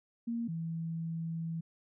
sine tone pair in turn, 233.1 / 164.35 Hz, A#3 / E3, 0 / -5 cents, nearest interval tritone, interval 605 cents, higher first, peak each -32 / -34 dBFS, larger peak first, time 0.27-0.48 / 0.48-1.61 s, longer second, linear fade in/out 10 ms, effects none

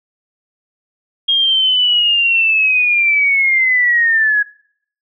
sine linear sweep, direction down, 3253 to 1661.2 Hz, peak -10 dBFS, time 1.28-4.43 s, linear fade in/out 10 ms, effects noise-tail reverb RT60 0.6 s tail -22 dB re dry

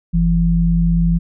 sine tone pair together, 47.26 / 168.4 Hz, F#1 / E3, +37 / +37 cents, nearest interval octave + minor seventh, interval 2200 cents, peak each -16 / -13 dBFS, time 0.13-1.19 s, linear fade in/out 20 ms, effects none

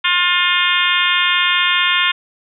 harmonic tone, 355.1 Hz, F4, 29 cents sharp, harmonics 3 / 4 / 5 / 6 / 7 / 8 / 9 / 10, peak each -21 / -21 / -21 / -21 / -21 / -21 / -21 / -21 dBFS, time 0.04-2.12 s, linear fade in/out 10 ms, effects none

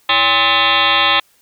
sine tone with frequency modulation, 2248 Hz, C#7, 24 cents sharp, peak -10 dBFS, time 0.09-1.2 s, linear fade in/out 5 ms, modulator 240 Hz, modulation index 6.3, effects white hiss -55 dBFS RMS until 1.41 s

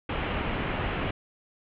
pink low-pass noise, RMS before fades -30 dBFS, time 0.09-1.11 s, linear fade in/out 5 ms, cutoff 3100 Hz, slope 48 dB/octave, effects none

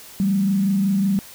sine tone with frequency modulation, 196 Hz, G3, in tune, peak -16 dBFS, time 0.2-1.19 s, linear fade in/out 0 ms, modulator 25.4 Hz, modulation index 0.48, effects white hiss -42 dBFS RMS until 1.34 s

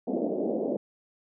pink band-pass noise, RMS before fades -29 dBFS, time 0.07-0.77 s, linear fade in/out 5 ms, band 210 to 640 Hz, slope 48 dB/octave, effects none

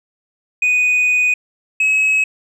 sine tone pair in turn, 2485 / 2564 Hz, D#7 / E7, -3 / -49 cents, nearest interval minor second, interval 54 cents, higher second, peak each -9 dBFS, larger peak neither, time 0.62-1.34 / 1.8-2.24 s, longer first, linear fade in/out 5 ms, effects tanh soft clip ceiling -11 dBFS

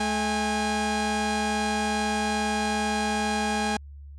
sawtooth tone pair together, 215 / 817.6 Hz, A3 / G#5, -40 / -27 cents, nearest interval octave + major seventh, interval 2313 cents, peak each -23 dBFS, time 0-3.77 s, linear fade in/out 5 ms, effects added 71 Hz sine -40 dBFS peak until 4.18 s + resampled to 22050 Hz

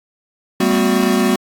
square tone cluster, 197.1 / 226.9 / 254.3 / 366.7 Hz, G3 / A#3 / C4 / F#4, +10 / -47 / -49 / -15 cents, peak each -19 dBFS, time 0.6-1.36 s, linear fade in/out 5 ms, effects AAC 64 kbps

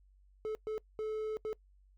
triangle tone bursts at uneven times, 433.2 Hz, A4, 27 cents flat, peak -32 dBFS, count 4, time 0.45-0.55 / 0.67-0.78 / 0.99-1.37 / 1.45-1.53 s, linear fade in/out 0 ms, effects noise-tail reverb RT60 0.1 s tail -23 dB re dry + added 48 Hz sine -61 dBFS peak until 1.97 s

